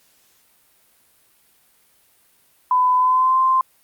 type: tone with pitch glide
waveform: sine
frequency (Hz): 1004 to 1043.6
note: B5 to C6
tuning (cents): +28 to -5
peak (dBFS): -13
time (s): 2.71-3.61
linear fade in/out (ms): 2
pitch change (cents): +67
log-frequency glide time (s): 2.96-3.38
effects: white hiss -58 dBFS RMS until 3.83 s + Opus 48 kbps